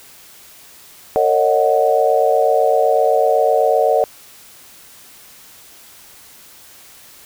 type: chord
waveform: sine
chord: D# minor seventh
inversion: second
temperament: equal with one note detuned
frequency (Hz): 454.7 / 554.4 / 622.3 / 740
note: A#4 / C#5 / D#5 / F#5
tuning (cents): -43 / 0 / 0 / 0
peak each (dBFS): -17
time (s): 1.16-4.04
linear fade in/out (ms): 0
effects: white hiss -43 dBFS RMS until 7.25 s